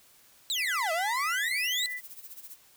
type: exponential two-way sweep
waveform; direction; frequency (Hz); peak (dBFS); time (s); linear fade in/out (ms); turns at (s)
35% pulse; down then up; 4113 to 626 to 4113; -26; 0.5-1.86; 0; 0.92
type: tone with pitch glide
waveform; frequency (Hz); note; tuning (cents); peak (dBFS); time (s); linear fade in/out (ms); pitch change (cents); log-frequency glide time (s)
sine; 2000 to 1986.2; B6 to B6; +21 to +9; -33; 0.55-2.01; 50; -12; 0.86-1.73
type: noise with tremolo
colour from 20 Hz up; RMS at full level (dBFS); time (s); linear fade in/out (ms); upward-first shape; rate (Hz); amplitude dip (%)
violet; -43; 1.57-2.56; 2; sine; 15; 80
effects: white hiss -59 dBFS RMS until 2.76 s